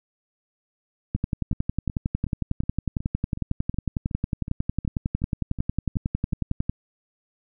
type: two click trains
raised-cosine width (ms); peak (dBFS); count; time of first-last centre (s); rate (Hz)
5; -11 / -20; 62 / 15; 1.15-6.695 / 1.16-6.326; 11 / 2.71
effects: none